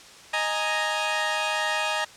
15% pulse chord, D# suspended fourth, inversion none, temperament equal, 622.3 / 830.6 / 932.3 Hz, D#5 / G#5 / A#5, 0 / 0 / 0 cents, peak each -22 dBFS, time 0.33-2.05 s, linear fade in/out 10 ms, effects white hiss -47 dBFS RMS until 2.16 s + low-pass 7000 Hz 12 dB/octave

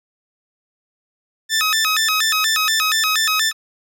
15% pulse tone with vibrato, 1499 Hz, F#6, 22 cents sharp, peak -9 dBFS, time 1.49-3.53 s, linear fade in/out 50 ms, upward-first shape square, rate 4.2 Hz, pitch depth 290 cents each way, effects none

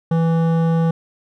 sine tone with hard clipping, 164.81 Hz, E3, in tune, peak -16 dBFS, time 0.11-0.91 s, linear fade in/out 5 ms, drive 13 dB, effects none

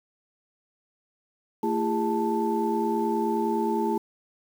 sine tone cluster, 224.8 / 337.4 / 407 / 881 Hz, A3 / E4 / G#4 / A5, +37 / +40 / -35 / +2 cents, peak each -28 dBFS, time 1.63-3.98 s, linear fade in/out 5 ms, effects tanh soft clip ceiling -12 dBFS + 8-bit

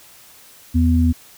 sine tone pair together, 82.39 / 246.9 Hz, E2 / B3, 0 / 0 cents, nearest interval octave + perfect fifth, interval 1900 cents, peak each -14 / -16 dBFS, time 0.74-1.13 s, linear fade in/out 20 ms, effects white hiss -46 dBFS RMS until 1.37 s

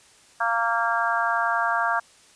harmonic tone, 231 Hz, A#3, 16 cents flat, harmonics 3 / 4 / 5 / 6 / 7, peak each -27 / -27 / -27 / -27 / -27 dBFS, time 0.4-2 s, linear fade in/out 10 ms, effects white hiss -54 dBFS RMS until 2.35 s + resampled to 22050 Hz

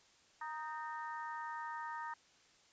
harmonic tone with a mistuned harmonic, 311.1 Hz, D#4, in tune, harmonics 3 / 4 / 5 / 6, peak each -43 / -47 / -52 / -49 dBFS, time 0.41-2.14 s, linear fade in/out 5 ms, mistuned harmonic 6, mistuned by -31 cents, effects white hiss -67 dBFS RMS until 2.72 s + resampled to 16000 Hz

